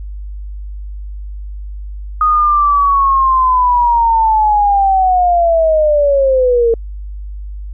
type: linear sweep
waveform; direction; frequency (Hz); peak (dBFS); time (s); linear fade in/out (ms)
sine; down; 1244.5 to 453.8; -8; 2.21-6.74; 2
effects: added 50 Hz sine -23 dBFS peak until 7.73 s